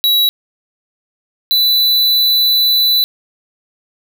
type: tone pair in turn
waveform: square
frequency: 3900 / 3982 Hz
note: B7 / B7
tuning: -23 / +14 cents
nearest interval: unison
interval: 37 cents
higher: second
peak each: -10 dBFS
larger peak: neither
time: 0.04-0.29 / 1.51-3.04 s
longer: second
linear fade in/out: 0 ms
effects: none